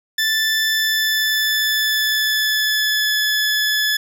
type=tone with pitch glide; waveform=20% pulse; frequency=1760 to 1717.8 Hz; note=A6 to A6; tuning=0 to -42 cents; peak=-11 dBFS; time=0.18-3.97 s; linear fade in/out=5 ms; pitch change=-42 cents; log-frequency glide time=0.69-3.18 s; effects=none